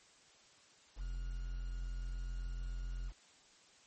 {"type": "tone with quantisation", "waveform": "triangle", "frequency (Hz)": 43.65, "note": "F1", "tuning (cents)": 0, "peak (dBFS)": -36, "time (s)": [0.96, 3.13], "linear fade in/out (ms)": 50, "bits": 10, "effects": ["white hiss -64 dBFS RMS until 3.86 s", "MP3 32 kbps"]}